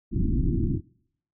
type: low-pass noise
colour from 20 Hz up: pink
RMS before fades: -24 dBFS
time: 0.11-0.81 s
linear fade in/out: 50 ms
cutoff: 350 Hz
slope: 96 dB/octave
effects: noise-tail reverb RT60 0.7 s tail -25 dB re dry